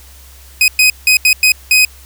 sawtooth tone bursts at uneven times, 2510 Hz, D#7, 15 cents sharp, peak -3 dBFS, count 6, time 0.61-0.68 / 0.79-0.9 / 1.07-1.17 / 1.25-1.33 / 1.43-1.52 / 1.71-1.85 s, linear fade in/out 2 ms, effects added 66 Hz sine -38 dBFS peak until 2.05 s + white hiss -42 dBFS RMS until 2.05 s

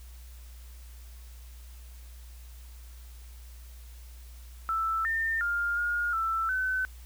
sine tone with pitch steps, 1323 / 1809 / 1405 / 1425 / 1330 / 1518 Hz, E6 / A6 / F6 / F6 / E6 / F#6, +6 / +48 / +10 / +34 / +15 / +44 cents, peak -26 dBFS, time 4.69-6.85 s, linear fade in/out 0 ms, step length 360 ms, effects added 60 Hz sine -44 dBFS peak until 7.05 s + white hiss -57 dBFS RMS until 7.05 s

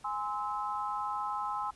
sine chord, Ab augmented, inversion none, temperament just, 830.6 / 1038.3 / 1297.8 Hz, Ab5 / C6 / E6, 0 / -14 / -27 cents, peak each -36 / -36 / -37 dBFS, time 0.04-1.71 s, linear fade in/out 10 ms, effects pink hiss -60 dBFS RMS until 1.75 s + resampled to 24000 Hz

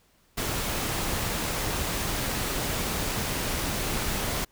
pink noise, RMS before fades -29 dBFS, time 0.37-4.45 s, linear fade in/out 10 ms, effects pink hiss -64 dBFS RMS until 4.51 s

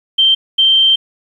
sine tone pair in turn, 3136 / 3136 Hz, G7 / G7, 0 / 0 cents, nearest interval unison, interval 0 cents, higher neither, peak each -7 dBFS, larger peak neither, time 0.18-0.35 / 0.58-0.96 s, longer second, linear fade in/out 10 ms, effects 8-bit

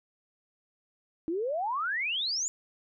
sine exponential sweep, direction up, 311.1 to 7200 Hz, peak -28 dBFS, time 1.28-2.48 s, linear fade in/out 0 ms, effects none

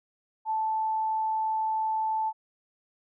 sine tone, 877 Hz, A5, 6 cents flat, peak -25 dBFS, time 0.45-2.33 s, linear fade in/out 50 ms, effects none

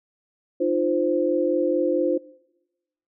sine tone cluster, 303.8 / 348.3 / 520 Hz, D#4 / F4 / C5, -41 / -5 / -11 cents, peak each -25 / -23 / -23 dBFS, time 0.6-2.18 s, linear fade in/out 10 ms, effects noise-tail reverb RT60 1.0 s tail -22 dB re dry

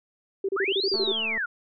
sine tone bursts, 390 Hz, G4, 9 cents flat, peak -23 dBFS, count 9, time 0.44-1.12 s, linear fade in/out 5 ms, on 48 ms, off 31 ms
sine linear two-way sweep, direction up then down, 1119 to 4911 to 1351 Hz, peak -25 dBFS, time 0.56-1.46 s, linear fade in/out 10 ms, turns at 0.89 s
click train, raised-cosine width 1 ms, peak -26 dBFS, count 98, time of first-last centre 0.94-1.377 s, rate 222 Hz
effects none

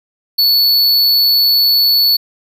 square tone, 4435 Hz, C#8, in tune, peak -9 dBFS, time 0.38-2.17 s, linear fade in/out 10 ms, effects none

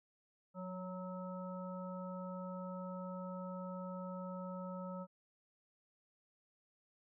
harmonic tone with a mistuned harmonic, 185 Hz, F#3, in tune, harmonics 1 / 3 / 5 / 7, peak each -44 / -47 / -53 / -51 dBFS, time 0.54-5.07 s, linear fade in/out 50 ms, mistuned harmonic 1, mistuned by -27 cents, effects none

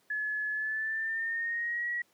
sine tone with pitch glide, 1709 to 1918.3 Hz, G#6 to A#6, +49 to +49 cents, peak -30 dBFS, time 0.1-2.02 s, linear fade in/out 5 ms, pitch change +200 cents, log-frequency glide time 0.51-1.9 s, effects pink hiss -68 dBFS RMS until 2.13 s + high-pass 200 Hz 12 dB/octave

